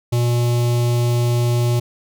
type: tone with notch filter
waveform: square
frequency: 120.2 Hz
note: B2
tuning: 46 cents flat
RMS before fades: -17 dBFS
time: 0.12-1.8 s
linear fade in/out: 10 ms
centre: 1600 Hz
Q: 0.94
effects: none